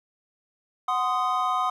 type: chord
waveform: triangle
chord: C diminished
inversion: second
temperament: equal with one note detuned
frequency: 740 / 1036.3 / 1244.5 Hz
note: Gb5 / C6 / Eb6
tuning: 0 / -17 / 0 cents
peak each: -26 / -25 / -24 dBFS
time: 0.88-1.7 s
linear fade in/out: 5 ms
effects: none